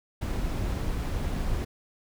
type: noise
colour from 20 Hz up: brown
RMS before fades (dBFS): -29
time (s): 0.21-1.65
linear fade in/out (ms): 10
effects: none